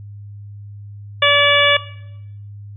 harmonic tone, 575 Hz, D5, 37 cents flat, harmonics 1 / 2 / 3 / 4 / 5 / 6, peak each -17 / -17 / -17 / -17 / -17 / -17 dBFS, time 1.22-1.77 s, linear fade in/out 5 ms, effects noise-tail reverb RT60 0.8 s tail -17 dB re dry + added 102 Hz sine -32 dBFS peak until 2.76 s

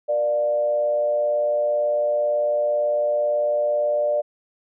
sine tone with frequency modulation, 593 Hz, D5, 17 cents sharp, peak -18 dBFS, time 0.08-4.22 s, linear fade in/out 20 ms, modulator 118 Hz, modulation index 0.42, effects none

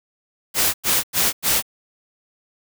white noise bursts, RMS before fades -18 dBFS, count 4, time 0.54-1.625 s, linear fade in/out 50 ms, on 200 ms, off 95 ms, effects none

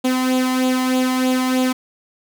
sawtooth tone with flanger, 256.3 Hz, C4, 36 cents flat, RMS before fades -18 dBFS, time 0.04-1.73 s, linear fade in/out 10 ms, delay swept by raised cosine 0.27 to 1.01 ms, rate 3.2 Hz, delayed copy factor +0.6, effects none

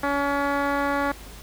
10% pulse tone with low-pass filter, 282.5 Hz, C#4, 33 cents sharp, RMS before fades -24 dBFS, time 0.03-1.12 s, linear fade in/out 5 ms, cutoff 1900 Hz, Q 0.89, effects added 50 Hz sine -43 dBFS peak until 1.42 s + pink hiss -44 dBFS RMS until 1.42 s

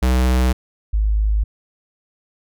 square / sine tone pair in turn, 63.2 / 52.49 Hz, B1 / G#1, +41 / +19 cents, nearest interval minor third, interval 322 cents, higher first, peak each -14 dBFS, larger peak neither, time 0.02-0.53 / 0.93-1.44 s, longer neither, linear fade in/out 10 ms, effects none

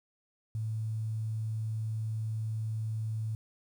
sine tone with quantisation, 110 Hz, A2, in tune, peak -31 dBFS, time 0.55-3.35 s, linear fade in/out 0 ms, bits 10, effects none

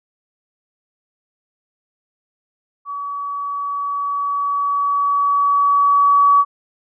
sine tone with level ramp, 1137 Hz, C#6, 44 cents sharp, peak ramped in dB -24 to -8 dBFS, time 2.85-6.45 s, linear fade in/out 50 ms, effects none

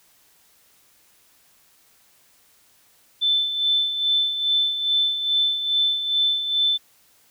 sine tone with tremolo, 3527 Hz, A7, 3 cents sharp, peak -16 dBFS, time 3.21-6.78 s, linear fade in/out 20 ms, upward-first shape sine, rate 2.4 Hz, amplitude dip 60%, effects white hiss -58 dBFS RMS until 7.3 s

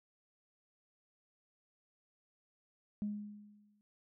sine tone with exponential decay, 207.7 Hz, G#3, in tune, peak -32 dBFS, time 3.02-3.81 s, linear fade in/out 0 ms, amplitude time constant 170 ms, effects tanh soft clip ceiling -29 dBFS

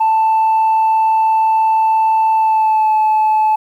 sine tone with pitch glide, 883 to 865.3 Hz, A5 to A5, +6 to -29 cents, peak -8 dBFS, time 0-3.56 s, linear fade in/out 10 ms, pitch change -35 cents, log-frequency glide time 2.35-2.93 s, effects tanh soft clip ceiling -8 dBFS + 8-bit

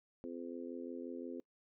harmonic tone, 85.7 Hz, F2, 32 cents flat, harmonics 3 / 4 / 5 / 6, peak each -45 / -47 / -49 / -51 dBFS, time 0.24-1.4 s, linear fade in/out 0 ms, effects noise-tail reverb RT60 0.1 s tail -25 dB re dry

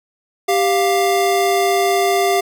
square tone pair together, 393.4 / 701 Hz, G4 / F5, +6 / +6 cents, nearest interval minor seventh, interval 1000 cents, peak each -17 dBFS, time 0.48-2.41 s, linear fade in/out 10 ms, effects none

